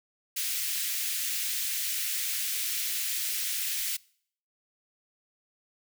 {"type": "high-pass noise", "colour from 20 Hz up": "white", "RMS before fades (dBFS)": -31, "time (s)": [0.36, 3.97], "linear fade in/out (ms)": 10, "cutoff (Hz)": 1900, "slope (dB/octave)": 24, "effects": ["noise-tail reverb RT60 0.6 s tail -24 dB re dry"]}